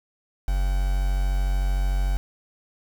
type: tone with quantisation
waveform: triangle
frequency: 46.72 Hz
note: F#1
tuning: 18 cents sharp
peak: -18 dBFS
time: 0.48-2.17 s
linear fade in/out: 0 ms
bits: 6
effects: none